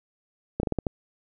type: slowing click train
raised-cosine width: 2 ms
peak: -12 dBFS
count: 6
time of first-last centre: 0.6-0.868 s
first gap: 32 ms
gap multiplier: 1.26
effects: none